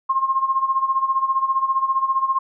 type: tone with tremolo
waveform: sine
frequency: 1067 Hz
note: C6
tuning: 34 cents sharp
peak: -14 dBFS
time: 0.09-2.39 s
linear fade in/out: 10 ms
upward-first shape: sine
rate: 15 Hz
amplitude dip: 75%
effects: none